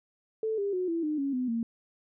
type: tone with pitch steps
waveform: sine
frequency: 440 / 401.2 / 365.7 / 333.5 / 304 / 277.2 / 252.7 / 230.4 Hz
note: A4 / G4 / F#4 / E4 / D#4 / C#4 / B3 / A#3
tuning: 0 / +40 / -20 / +20 / -40 / 0 / +40 / -20 cents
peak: -27 dBFS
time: 0.43-1.63 s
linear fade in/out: 2 ms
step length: 150 ms
effects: none